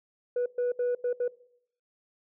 sine tone bursts at uneven times, 489.6 Hz, B4, 15 cents flat, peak -23 dBFS, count 5, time 0.36-0.46 / 0.58-0.72 / 0.79-0.95 / 1.04-1.13 / 1.2-1.28 s, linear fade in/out 5 ms, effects noise-tail reverb RT60 0.7 s tail -21 dB re dry + tanh soft clip ceiling -23 dBFS

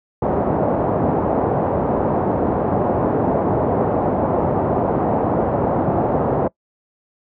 white low-pass noise, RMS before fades -18 dBFS, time 0.22-6.48 s, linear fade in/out 5 ms, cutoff 780 Hz, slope 24 dB/octave, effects noise-tail reverb RT60 0.1 s tail -23 dB re dry + high-pass 80 Hz 12 dB/octave

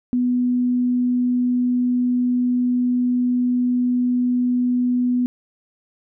sine tone, 247.3 Hz, B3, 3 cents sharp, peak -16 dBFS, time 0.13-5.26 s, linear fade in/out 0 ms, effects none

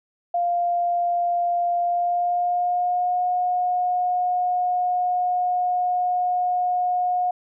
sine tone with pitch glide, 698.5 to 721.9 Hz, F5 to F#5, 0 to -43 cents, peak -19 dBFS, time 0.34-7.31 s, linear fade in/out 5 ms, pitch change +57 cents, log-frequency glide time 1.82-3.23 s, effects none

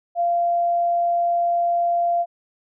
sine tone, 691 Hz, F5, 19 cents flat, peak -17 dBFS, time 0.15-2.26 s, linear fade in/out 50 ms, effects none

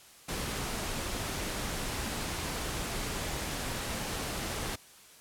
pink noise, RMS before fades -35 dBFS, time 0.28-4.76 s, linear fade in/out 10 ms, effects white hiss -55 dBFS RMS until 5.2 s + low-pass 12000 Hz 12 dB/octave

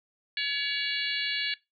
harmonic tone with a mistuned harmonic, 567 Hz, C#5, 39 cents sharp, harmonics 3 / 4 / 5 / 6 / 7 / 8, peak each -33 / -34 / -35 / -36 / -36 / -37 dBFS, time 0.37-1.54 s, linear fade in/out 2 ms, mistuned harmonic 8, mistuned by -58 cents, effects noise-tail reverb RT60 0.2 s tail -20 dB re dry

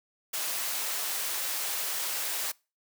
white high-pass noise, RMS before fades -32 dBFS, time 0.33-2.52 s, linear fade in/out 10 ms, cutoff 500 Hz, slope 12 dB/octave, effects noise-tail reverb RT60 0.3 s tail -24 dB re dry

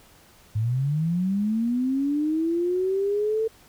sine linear sweep, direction up, 103.6 to 449.1 Hz, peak -21 dBFS, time 0.55-3.48 s, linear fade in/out 10 ms, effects pink hiss -54 dBFS RMS until 3.68 s

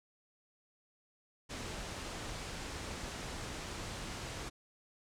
pink low-pass noise, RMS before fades -43 dBFS, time 1.49-4.5 s, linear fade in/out 20 ms, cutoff 8500 Hz, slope 24 dB/octave, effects none

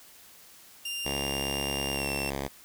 sawtooth tone with pitch glide, 2794 to 2710 Hz, F7 to E7, 0 to +47 cents, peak -29 dBFS, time 0.85-2.3 s, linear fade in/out 5 ms, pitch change -53 cents, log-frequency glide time 1.93-2.08 s
5% pulse tone with vibrato, 69.3 Hz, C#2, in tune, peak -20 dBFS, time 1.05-2.48 s, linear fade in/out 5 ms, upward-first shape sine, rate 2.1 Hz, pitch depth 10 cents each way
effects white hiss -53 dBFS RMS until 2.64 s

